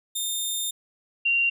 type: tone pair in turn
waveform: 15% pulse / sine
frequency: 3632 / 2764 Hz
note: A#7 / F7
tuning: -46 / -19 cents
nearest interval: perfect fourth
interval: 473 cents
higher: first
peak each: -19 dBFS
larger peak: neither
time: 0.15-0.71 / 1.25-1.5 s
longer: first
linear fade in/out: 10 ms
effects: none